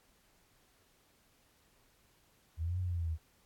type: linear two-way sweep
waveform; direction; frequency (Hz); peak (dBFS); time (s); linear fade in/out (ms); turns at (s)
sine; up then down; 78 to 92.5 to 78; -32; 2.57-3.18; 50; 2.79
effects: pink hiss -69 dBFS RMS until 3.45 s + AAC 64 kbps